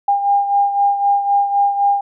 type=beating tone pair; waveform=sine; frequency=804 / 807.9 Hz; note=G5 / G#5; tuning=+44 / -48 cents; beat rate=3.9 Hz; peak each=-13 / -20 dBFS; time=0.08-2.01 s; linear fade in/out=5 ms; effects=none